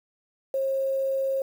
sine tone with quantisation, 538 Hz, C5, 48 cents sharp, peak -23 dBFS, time 0.54-1.42 s, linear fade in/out 2 ms, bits 8, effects none

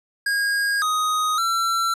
square tone with pitch steps, 1631 / 1250 / 1350 Hz, G#6 / D#6 / E6, -32 / +8 / +41 cents, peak -20 dBFS, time 0.26-1.94 s, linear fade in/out 5 ms, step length 560 ms, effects low-pass 12000 Hz 12 dB/octave

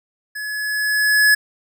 square tone with level ramp, 1700 Hz, G#6, 40 cents sharp, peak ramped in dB -27 to -10 dBFS, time 0.35-1.35 s, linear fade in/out 10 ms, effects none

